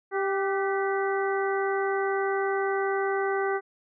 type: harmonic tone with a mistuned harmonic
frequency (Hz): 392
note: G4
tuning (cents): 0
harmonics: 1 / 2 / 3 / 4 / 5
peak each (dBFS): -26 / -31 / -34 / -34 / -36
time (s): 0.11-3.61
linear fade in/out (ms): 50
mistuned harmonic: 4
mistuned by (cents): -51
effects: none